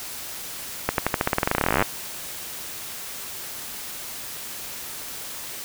accelerating click train, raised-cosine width 0.5 ms, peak -4 dBFS, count 27, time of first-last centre 0.89-1.824 s, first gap 92 ms, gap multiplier 0.91, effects white hiss -35 dBFS RMS until 5.64 s

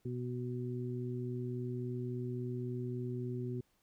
harmonic tone, 123.6 Hz, B2, 2 cents sharp, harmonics 1 / 2 / 3, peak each -38 / -42 / -42 dBFS, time 0.05-3.61 s, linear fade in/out 5 ms, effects pink hiss -75 dBFS RMS until 3.82 s

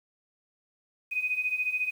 sine beating tone pair, 2489 / 2503 Hz, D#7 / D#7, 0 / +10 cents, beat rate 14 Hz, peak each -32 / -28 dBFS, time 1.11-1.91 s, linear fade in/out 20 ms, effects 9-bit

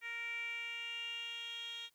10% pulse tone with band-pass filter sweep, 466.2 Hz, A#4, in tune, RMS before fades -43 dBFS, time 0.01-1.9 s, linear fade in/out 50 ms, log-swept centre 2100 to 3500 Hz, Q 6.9, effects white hiss -75 dBFS RMS until 1.94 s

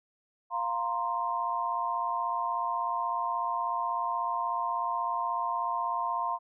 sine chord, F suspended fourth, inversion none, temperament just, 698.5 / 931.3 / 1047.7 Hz, F5 / Bb5 / C6, 0 / -2 / +2 cents, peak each -35 / -32 / -31 dBFS, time 0.5-6.39 s, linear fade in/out 50 ms, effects none

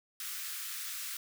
white high-pass noise, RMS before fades -40 dBFS, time 0.2-1.17 s, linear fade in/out 2 ms, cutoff 1200 Hz, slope 48 dB/octave, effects none

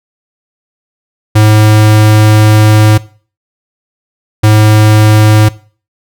square tone pair in turn, 107.3 / 107.3 Hz, A2 / A2, -43 / -43 cents, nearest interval unison, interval 0 cents, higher neither, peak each -3 dBFS, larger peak neither, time 1.35-2.98 / 4.43-5.49 s, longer first, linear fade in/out 10 ms, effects noise-tail reverb RT60 0.4 s tail -19 dB re dry

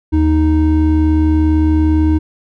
triangle tone pair together, 77.82 / 311.1 Hz, D#2 / D#4, +1 / 0 cents, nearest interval 2 octaves, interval 2399 cents, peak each -10 dBFS, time 0.12-2.19 s, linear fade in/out 20 ms, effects none

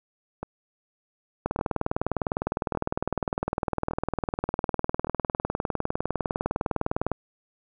two click trains, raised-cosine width 1 ms, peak -11 / -18 dBFS, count 113 / 5, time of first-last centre 1.46-7.117 / 0.43-5.07 s, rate 19.8 / 0.862 Hz, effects none

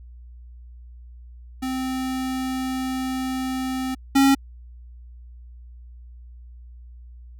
square tone pair in turn, 260 / 272.9 Hz, C4 / C#4, -11 / -27 cents, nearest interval minor second, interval 84 cents, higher second, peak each -25 / -14 dBFS, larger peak second, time 1.62-3.95 / 4.15-4.35 s, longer first, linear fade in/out 10 ms, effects added 60 Hz sine -40 dBFS peak until 7.39 s

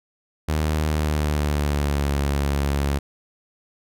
sawtooth tone with pitch glide, 77 to 70.61 Hz, D#2 to C#2, -17 to +33 cents, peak -16 dBFS, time 0.48-2.99 s, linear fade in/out 10 ms, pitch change -150 cents, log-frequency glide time 0.86-2.15 s, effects none

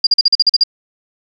sine tone bursts, 4816 Hz, D8, 43 cents sharp, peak -6 dBFS, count 9, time 0.04-0.637 s, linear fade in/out 5 ms, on 29 ms, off 42 ms, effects none

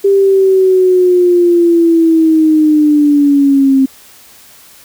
sine linear sweep, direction down, 397.7 to 265.1 Hz, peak -5 dBFS, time 0.04-3.86 s, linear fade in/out 10 ms, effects white hiss -40 dBFS RMS until 4.84 s

